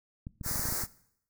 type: clicks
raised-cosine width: 5 ms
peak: -26 dBFS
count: 10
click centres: 0.269 / 0.412 / 0.463 / 0.513 / 0.559 / 0.595 / 0.655 / 0.688 / 0.724 / 0.837 s
type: band-stop noise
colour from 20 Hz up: white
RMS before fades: -33 dBFS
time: 0.43-0.87 s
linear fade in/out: 50 ms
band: 2000 to 4600 Hz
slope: 48 dB/octave
effects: noise-tail reverb RT60 0.7 s tail -20 dB re dry